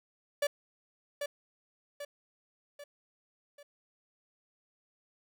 45% pulse tone with echo, 577 Hz, D5, 31 cents flat, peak -27 dBFS, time 0.42-0.47 s, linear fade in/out 5 ms, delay 790 ms, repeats 4, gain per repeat -6 dB, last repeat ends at 3.63 s, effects none

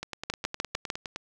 two click trains, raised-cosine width 0.2 ms, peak -17 / -11 dBFS, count 12 / 5, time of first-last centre 0.03-1.161 / 0.3-0.902 s, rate 9.73 / 6.65 Hz, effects none

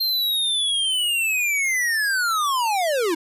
square linear sweep, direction down, 4200 to 306.3 Hz, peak -20 dBFS, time 0-3.15 s, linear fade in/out 10 ms, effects resampled to 32000 Hz

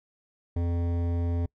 triangle tone with hard clipping, 85.8 Hz, F2, 30 cents flat, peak -27 dBFS, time 0.56-1.46 s, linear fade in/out 5 ms, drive 18 dB, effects noise-tail reverb RT60 0.1 s tail -25 dB re dry

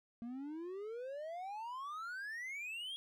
triangle exponential sweep, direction up, 228.8 to 3322 Hz, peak -40 dBFS, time 0.22-2.96 s, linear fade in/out 0 ms, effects none

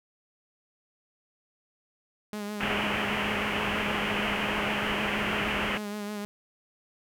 sawtooth tone with vibrato, 207.5 Hz, G#3, 1 cent flat, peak -29 dBFS, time 2.33-6.25 s, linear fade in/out 0 ms, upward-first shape sine, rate 6.4 Hz, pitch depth 33 cents each way
white low-pass noise, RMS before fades -30 dBFS, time 2.6-5.78 s, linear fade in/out 10 ms, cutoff 3100 Hz, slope 96 dB/octave
effects none

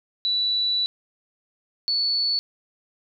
sine tone pair in turn, 3951 / 4443 Hz, B7 / C#8, 0 / +3 cents, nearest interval major second, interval 203 cents, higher second, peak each -20 dBFS, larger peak neither, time 0.25-0.86 / 1.88-2.39 s, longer first, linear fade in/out 0 ms, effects none

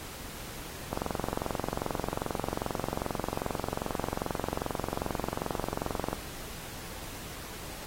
click train, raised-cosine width 1 ms, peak -16 dBFS, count 118, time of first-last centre 0.93-6.13 s, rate 22.5 Hz, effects pink hiss -43 dBFS RMS until 7.86 s + AAC 48 kbps

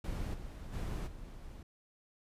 brown noise with level steps, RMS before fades -37 / -45 / -37 / -48 dBFS, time 0.04-1.63 s, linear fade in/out 5 ms, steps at 0.33 / 0.72 / 1.06 s, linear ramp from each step 20 ms, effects resampled to 32000 Hz

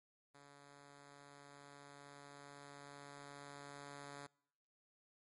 5% pulse tone with level ramp, 142.3 Hz, C#3, 46 cents sharp, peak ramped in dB -49 to -38 dBFS, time 0.34-4.27 s, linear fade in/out 10 ms, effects noise-tail reverb RT60 0.8 s tail -26 dB re dry + MP3 48 kbps

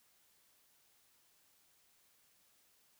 silence, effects white hiss -71 dBFS RMS until 2.99 s

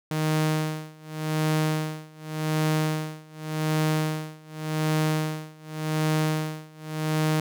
sawtooth tone with tremolo, 155.56 Hz, D#3, in tune, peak -17 dBFS, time 0.11-7.4 s, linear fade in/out 2 ms, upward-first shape sine, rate 0.87 Hz, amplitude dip 95%, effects none

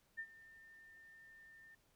sine tone with ADSR envelope, 1803 Hz, A6, 42 cents sharp, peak -40 dBFS, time 0.17-1.75 s, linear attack 22 ms, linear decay 65 ms, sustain -18 dB, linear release 5 ms, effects pink hiss -75 dBFS RMS until 1.95 s

